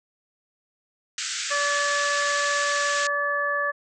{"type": "band-pass noise", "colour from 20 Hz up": "white", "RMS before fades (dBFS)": -30, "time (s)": [1.18, 3.07], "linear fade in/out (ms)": 2, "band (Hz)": [1300, 7900], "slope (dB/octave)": 96}
{"type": "harmonic tone", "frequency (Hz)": 576, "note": "D5", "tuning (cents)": -34, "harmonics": [1, 2, 3], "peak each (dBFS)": [-29, -27, -25], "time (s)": [1.5, 3.72], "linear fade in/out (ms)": 20}
{"effects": []}